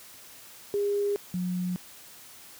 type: tone pair in turn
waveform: sine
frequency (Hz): 406.5 / 180.24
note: G#4 / F#3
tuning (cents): -37 / -45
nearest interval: octave + major second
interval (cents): 1408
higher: first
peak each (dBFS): -24 / -27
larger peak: first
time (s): 0.74-1.16 / 1.34-1.76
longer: neither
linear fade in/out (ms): 0
effects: white hiss -49 dBFS RMS until 2.59 s + high-pass 60 Hz 12 dB/octave